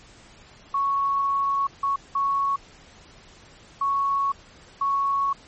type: tone bursts at uneven times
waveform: sine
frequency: 1108.7 Hz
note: C#6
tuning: in tune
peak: -20 dBFS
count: 5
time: 0.74-1.67 / 1.83-1.96 / 2.15-2.56 / 3.81-4.32 / 4.81-5.33 s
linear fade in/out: 5 ms
effects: pink hiss -50 dBFS RMS until 5.47 s + MP3 32 kbps